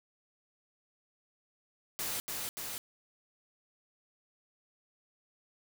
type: noise with echo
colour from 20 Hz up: white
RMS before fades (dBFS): -36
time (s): 1.99-2.2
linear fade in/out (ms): 0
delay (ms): 290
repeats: 2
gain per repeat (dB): -2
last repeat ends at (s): 2.78
effects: none